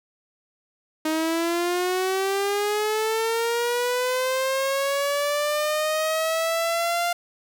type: linear sweep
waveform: sawtooth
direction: up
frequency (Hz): 311.1 to 698.5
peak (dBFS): -18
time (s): 1.05-7.13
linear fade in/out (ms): 5
effects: none